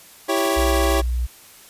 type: chord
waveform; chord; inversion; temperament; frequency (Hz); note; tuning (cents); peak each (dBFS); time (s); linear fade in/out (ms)
25% pulse; C# diminished; first; equal; 329.6 / 392 / 554.4; E4 / G4 / C#5; 0 / 0 / 0; -19; 0.28-1.02; 20
type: noise with tremolo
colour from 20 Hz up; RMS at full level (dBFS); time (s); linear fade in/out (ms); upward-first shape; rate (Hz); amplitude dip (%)
white; -31; 0.36-1; 10; triangle; 13; 55
type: tone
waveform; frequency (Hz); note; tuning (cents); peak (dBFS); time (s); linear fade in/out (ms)
sine; 60.7; B1; -29; -19; 0.56-1.27; 20
effects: white hiss -46 dBFS RMS until 1.69 s + resampled to 32000 Hz